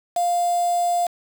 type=tone with quantisation; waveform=sine; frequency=700 Hz; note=F5; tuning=4 cents sharp; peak=-18 dBFS; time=0.16-1.07 s; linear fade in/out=5 ms; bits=5; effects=none